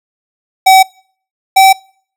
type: tone pair in turn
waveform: square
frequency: 761 / 769.8 Hz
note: F#5 / G5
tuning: +48 / -32 cents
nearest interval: unison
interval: 20 cents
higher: second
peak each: -3 dBFS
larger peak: neither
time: 0.66-0.83 / 1.56-1.73 s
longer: neither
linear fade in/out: 10 ms
effects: noise-tail reverb RT60 0.5 s tail -25 dB re dry